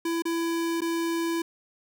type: tone with dropouts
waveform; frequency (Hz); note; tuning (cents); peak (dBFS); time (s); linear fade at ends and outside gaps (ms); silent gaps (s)
square; 333.7; E4; +21; -26; 0.05-1.42; 5; 0.222-0.253 / 0.807-0.817
effects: 11-bit